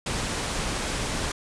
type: low-pass noise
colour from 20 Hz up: pink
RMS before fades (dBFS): -29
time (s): 0.06-1.32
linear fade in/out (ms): 5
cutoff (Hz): 9700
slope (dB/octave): 48
effects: none